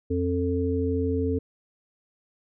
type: harmonic tone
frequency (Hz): 88.7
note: F2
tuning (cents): +27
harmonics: 1 / 3 / 5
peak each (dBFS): -27 / -27 / -27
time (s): 0.1-1.39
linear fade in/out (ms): 10
effects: none